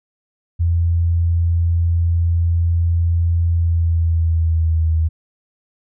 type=tone with pitch glide; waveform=sine; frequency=84.7 to 80.27 Hz; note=E2 to E2; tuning=+48 to -45 cents; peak=-13 dBFS; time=0.59-5.09 s; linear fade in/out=20 ms; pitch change=-93 cents; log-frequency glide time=3.48-4.95 s; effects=none